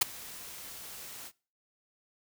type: noise with ADSR envelope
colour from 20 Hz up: white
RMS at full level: -21 dBFS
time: 0.01-1.32 s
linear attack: 9 ms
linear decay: 13 ms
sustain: -24 dB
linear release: 55 ms
effects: noise-tail reverb RT60 0.4 s tail -24 dB re dry